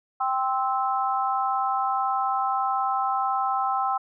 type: harmonic tone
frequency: 261.6 Hz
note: C4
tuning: in tune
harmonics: 3 / 4 / 5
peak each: -25 / -28 / -27 dBFS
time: 0.2-3.98 s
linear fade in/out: 10 ms
effects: none